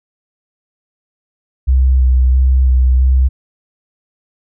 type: tone with vibrato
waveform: sine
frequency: 64.2 Hz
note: C2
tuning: 32 cents flat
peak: -7 dBFS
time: 1.67-3.29 s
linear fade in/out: 20 ms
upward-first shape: square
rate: 1.5 Hz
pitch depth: 18 cents each way
effects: none